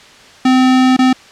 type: tone with dropouts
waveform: square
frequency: 257.4 Hz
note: C4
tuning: 28 cents flat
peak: -8 dBFS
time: 0.45-1.13 s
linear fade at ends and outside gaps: 5 ms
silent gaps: 0.966-0.989 s
effects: white hiss -40 dBFS RMS until 1.31 s + low-pass 5000 Hz 12 dB/octave